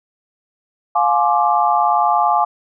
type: chord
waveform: sine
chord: D half-diminished seventh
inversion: first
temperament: just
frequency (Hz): 704.8 / 845.8 / 1057.2 / 1174.7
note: F5 / Ab5 / C6 / D6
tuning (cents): +16 / +31 / +18 / 0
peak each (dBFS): -17 / -16 / -22 / -18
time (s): 0.95-2.45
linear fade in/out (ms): 10
effects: none